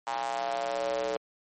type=tone with high-pass filter sweep; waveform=square; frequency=62.7 Hz; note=B1; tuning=27 cents sharp; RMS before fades=-31 dBFS; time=0.07-1.17 s; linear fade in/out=0 ms; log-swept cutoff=860 to 490 Hz; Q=5.4; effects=MP3 32 kbps